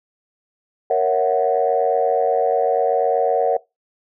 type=chord; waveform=sine; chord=F# dominant seventh; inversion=first; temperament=equal; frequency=466.2 / 554.4 / 659.3 / 740 Hz; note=A#4 / C#5 / E5 / F#5; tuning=0 / 0 / 0 / 0 cents; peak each=-19 / -20 / -21 / -19 dBFS; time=0.9-3.57 s; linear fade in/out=5 ms; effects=noise-tail reverb RT60 0.2 s tail -21 dB re dry + tanh soft clip ceiling -6 dBFS